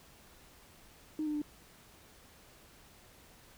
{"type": "tone with pitch steps", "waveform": "sine", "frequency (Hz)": [308.7, 301, 297.1], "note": ["D#4", "D4", "D4"], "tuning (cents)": [-14, 43, 20], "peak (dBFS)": -31, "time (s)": [1.19, 1.418], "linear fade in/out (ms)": 2, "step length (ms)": 76, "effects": ["tanh soft clip ceiling -27 dBFS", "pink hiss -59 dBFS RMS until 3.57 s"]}